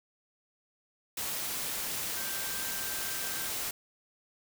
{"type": "tone in noise", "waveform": "sine", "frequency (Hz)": 1568, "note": "G6", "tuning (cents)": 0, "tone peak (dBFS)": -44, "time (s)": [2.17, 3.49], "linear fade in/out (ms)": 5, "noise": "white", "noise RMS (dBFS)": -35, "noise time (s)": [1.17, 3.71], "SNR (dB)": -12, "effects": []}